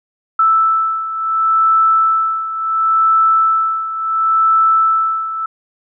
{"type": "beating tone pair", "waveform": "sine", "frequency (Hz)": [1318.5, 1319.21], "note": ["E6", "E6"], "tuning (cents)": [0, 1], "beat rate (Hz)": 0.71, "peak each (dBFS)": [-12, -17], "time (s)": [0.39, 5.46], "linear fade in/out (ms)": 5, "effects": []}